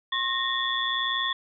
sine tone cluster, 1072 / 1853 / 3381 / 3502 Hz, C6 / A#6 / G#7 / A7, +42 / -11 / +30 / -9 cents, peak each -30 dBFS, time 0.12-1.33 s, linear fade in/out 5 ms, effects none

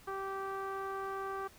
sawtooth tone with low-pass filter, 388.9 Hz, G4, 14 cents flat, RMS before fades -39 dBFS, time 0.07-1.48 s, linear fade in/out 10 ms, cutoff 1300 Hz, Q 3.7, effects pink hiss -59 dBFS RMS until 1.58 s

